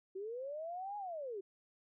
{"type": "linear two-way sweep", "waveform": "sine", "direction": "up then down", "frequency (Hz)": [369, 838, 369], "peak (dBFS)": -40, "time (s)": [0.15, 1.41], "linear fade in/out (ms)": 10, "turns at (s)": 0.97, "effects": []}